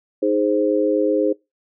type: chord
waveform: sine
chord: Ab major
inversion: second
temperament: equal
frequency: 311.1 / 415.3 / 523.3 Hz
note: Eb4 / Ab4 / C5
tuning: 0 / 0 / 0 cents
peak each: -20 dBFS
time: 0.22-1.33 s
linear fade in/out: 10 ms
effects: noise-tail reverb RT60 0.2 s tail -22 dB re dry